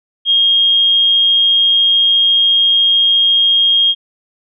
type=tone; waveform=sine; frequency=3243 Hz; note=G#7; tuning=42 cents flat; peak=-8 dBFS; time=0.25-3.95 s; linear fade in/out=50 ms; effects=none